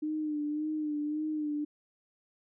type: tone with vibrato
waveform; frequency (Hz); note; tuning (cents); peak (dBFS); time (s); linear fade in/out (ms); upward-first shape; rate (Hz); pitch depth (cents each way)
sine; 302.5; D#4; -49; -30; 0.02-1.65; 10; sine; 1.8; 41
effects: none